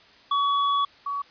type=tone pair in turn; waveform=square / sine; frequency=1130 / 1130 Hz; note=C#6 / C#6; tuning=+33 / +33 cents; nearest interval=unison; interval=0 cents; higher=neither; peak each=-21 / -26 dBFS; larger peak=first; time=0.31-0.85 / 1.06-1.22 s; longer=first; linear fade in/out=5 ms; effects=white hiss -53 dBFS RMS until 1.3 s + resampled to 11025 Hz